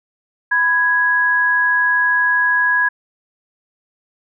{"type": "tone pair together", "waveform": "sine", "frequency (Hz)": [993.8, 1661.2], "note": ["B5", "G#6"], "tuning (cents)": [11, 0], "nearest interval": "major sixth", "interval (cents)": 889, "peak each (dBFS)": [-20, -13], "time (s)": [0.51, 2.89], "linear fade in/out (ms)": 10, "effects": []}